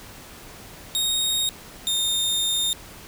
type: tone pair in turn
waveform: sawtooth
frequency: 3729 / 3652 Hz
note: A#7 / A#7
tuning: 0 / -36 cents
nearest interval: unison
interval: 36 cents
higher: first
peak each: -18 dBFS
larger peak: neither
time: 0.95-1.49 / 1.87-2.73 s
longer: second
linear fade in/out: 0 ms
effects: pink hiss -43 dBFS RMS until 3.07 s